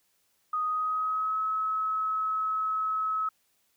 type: tone with pitch glide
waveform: sine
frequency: 1244.5 to 1287.6 Hz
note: D#6 to E6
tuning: 0 to -41 cents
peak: -26 dBFS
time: 0.53-3.29 s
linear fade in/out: 5 ms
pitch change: +59 cents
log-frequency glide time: 0.64-1.39 s
effects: white hiss -71 dBFS RMS until 3.76 s